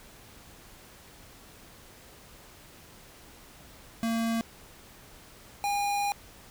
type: tone pair in turn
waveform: square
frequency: 228.1 / 812.9 Hz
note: A#3 / G#5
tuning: -37 / -37 cents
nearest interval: octave + minor seventh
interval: 2200 cents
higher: second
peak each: -27 dBFS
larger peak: neither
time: 4.03-4.41 / 5.64-6.12 s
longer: second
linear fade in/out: 0 ms
effects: pink hiss -52 dBFS RMS until 6.5 s